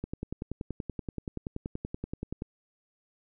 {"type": "click train", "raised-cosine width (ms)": 3, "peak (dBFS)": -21, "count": 26, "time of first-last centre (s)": [0.04, 2.421], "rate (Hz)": 10.5, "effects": []}